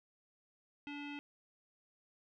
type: tone with low-pass filter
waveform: square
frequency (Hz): 288.5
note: D4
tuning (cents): -31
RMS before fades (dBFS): -45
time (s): 0.87-1.19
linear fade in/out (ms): 0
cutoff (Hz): 2800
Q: 5.9
effects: none